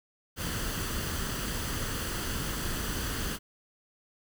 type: noise with comb filter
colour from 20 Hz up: pink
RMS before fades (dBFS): -33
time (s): 0.36-3.39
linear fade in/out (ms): 50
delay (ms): 0.65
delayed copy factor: +0.5
effects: none